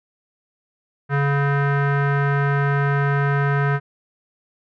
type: tone with low-pass filter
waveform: square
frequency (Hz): 141.2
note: C#3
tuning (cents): +32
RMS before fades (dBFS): -19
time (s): 1.09-3.8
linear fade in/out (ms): 50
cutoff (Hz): 1600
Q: 3.8
effects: none